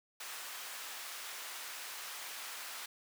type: high-pass noise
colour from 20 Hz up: pink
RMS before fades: -45 dBFS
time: 0.2-2.86 s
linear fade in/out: 5 ms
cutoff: 1100 Hz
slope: 12 dB/octave
effects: none